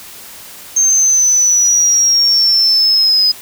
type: exponential sweep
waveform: sine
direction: down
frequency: 6370 to 5000 Hz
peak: -7 dBFS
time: 0.76-3.32 s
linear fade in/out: 10 ms
effects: tanh soft clip ceiling -3 dBFS + white hiss -34 dBFS RMS until 3.41 s